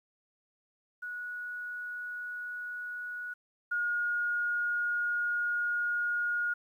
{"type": "tone pair in turn", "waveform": "sine", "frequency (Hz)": [1462, 1433.6], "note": ["F#6", "F6"], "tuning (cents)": [-21, 45], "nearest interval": "unison", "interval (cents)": 34, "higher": "first", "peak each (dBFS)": [-36, -28], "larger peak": "second", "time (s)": [[1.02, 3.34], [3.71, 6.54]], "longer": "second", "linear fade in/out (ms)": 10, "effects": ["11-bit"]}